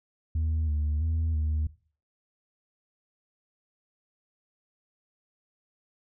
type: tone with pitch steps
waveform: sine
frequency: 79.2 / 75.2 / 80.7 / 77 Hz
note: D#2 / D2 / E2 / D#2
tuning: +31 / +42 / -36 / -17 cents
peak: -22 dBFS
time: 0.35-1.67 s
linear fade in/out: 5 ms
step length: 330 ms
effects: noise-tail reverb RT60 0.4 s tail -19 dB re dry + tanh soft clip ceiling -23 dBFS